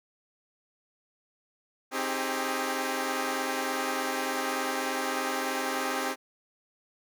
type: chord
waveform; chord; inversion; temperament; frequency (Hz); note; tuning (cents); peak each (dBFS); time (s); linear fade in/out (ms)
10% pulse; Ab major seventh; first; equal with one note detuned; 264.7 / 311.1 / 392 / 415.3; C4 / Eb4 / G4 / Ab4; +20 / 0 / 0 / 0; -24 / -28 / -26 / -28; 1.91-6.16; 50
effects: none